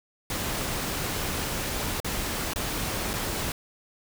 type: noise with dropouts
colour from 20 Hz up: pink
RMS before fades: -30 dBFS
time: 0.3-3.52 s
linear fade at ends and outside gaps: 2 ms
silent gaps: 2.002-2.045 / 2.535-2.559 / 3.133-3.137 s
effects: none